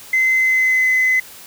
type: tone with pitch glide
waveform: sine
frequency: 2057 to 2032 Hz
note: C7 to B6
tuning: -30 to +49 cents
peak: -11 dBFS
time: 0.13-1.2 s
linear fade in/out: 5 ms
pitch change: -21 cents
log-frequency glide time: 0.34-0.9 s
effects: tanh soft clip ceiling -9 dBFS + white hiss -39 dBFS RMS until 1.46 s